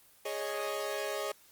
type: chord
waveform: sawtooth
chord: Ab suspended fourth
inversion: none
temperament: equal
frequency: 415.3 / 554.4 / 622.3 Hz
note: Ab4 / Db5 / Eb5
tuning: 0 / 0 / 0 cents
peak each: -34 dBFS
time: 0.25-1.32 s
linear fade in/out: 5 ms
effects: white hiss -61 dBFS RMS until 1.51 s + Opus 24 kbps